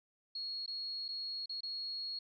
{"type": "tone with dropouts", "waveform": "sine", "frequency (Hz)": 4313, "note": "C#8", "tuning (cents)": -48, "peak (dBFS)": -38, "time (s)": [0.35, 2.19], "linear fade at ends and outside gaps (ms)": 5, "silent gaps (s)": [[0.662, 0.677], [1.082, 1.087], [1.459, 1.494], [1.607, 1.632]], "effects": []}